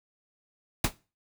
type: noise with exponential decay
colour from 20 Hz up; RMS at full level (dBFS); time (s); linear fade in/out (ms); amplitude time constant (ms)
pink; -18; 0.84-0.93; 5; 18
effects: noise-tail reverb RT60 0.3 s tail -18 dB re dry